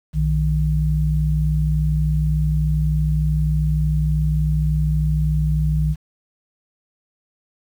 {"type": "tone pair together", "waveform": "sine", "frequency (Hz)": [61.04, 153.9], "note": ["B1", "D#3"], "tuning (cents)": [-20, -19], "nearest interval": "octave + major third", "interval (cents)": 1601, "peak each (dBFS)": [-19, -18], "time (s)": [0.13, 5.96], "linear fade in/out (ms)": 50, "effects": ["8-bit"]}